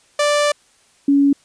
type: tone pair in turn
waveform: sawtooth / sine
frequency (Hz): 587.3 / 281.1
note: D5 / C#4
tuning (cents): 0 / +24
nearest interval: octave + minor second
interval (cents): 1276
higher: first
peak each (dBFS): -10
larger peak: neither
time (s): 0.19-0.52 / 1.08-1.33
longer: first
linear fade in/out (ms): 5
effects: white hiss -55 dBFS RMS until 1.44 s + resampled to 22050 Hz